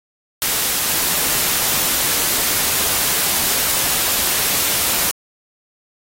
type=noise; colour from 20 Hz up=white; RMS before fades=-18 dBFS; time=0.42-5.11 s; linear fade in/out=0 ms; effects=AAC 48 kbps